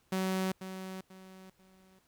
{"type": "tone with echo", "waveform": "sawtooth", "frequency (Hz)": 188.3, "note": "F#3", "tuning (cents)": 31, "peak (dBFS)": -26, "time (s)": [0.12, 0.52], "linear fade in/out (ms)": 5, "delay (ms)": 490, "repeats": 3, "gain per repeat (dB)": -10, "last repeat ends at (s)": 1.99, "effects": ["pink hiss -71 dBFS RMS until 2.07 s"]}